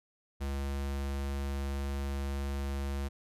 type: tone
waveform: square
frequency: 69.3 Hz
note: C#2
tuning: in tune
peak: -33 dBFS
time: 0.4-3.09 s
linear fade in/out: 20 ms
effects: resampled to 32000 Hz